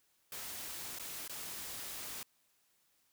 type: noise with dropouts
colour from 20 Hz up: white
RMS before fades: -44 dBFS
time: 0.32-2.23 s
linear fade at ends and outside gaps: 2 ms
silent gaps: 0.987-0.996 / 1.279-1.295 s
effects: white hiss -74 dBFS RMS until 3.12 s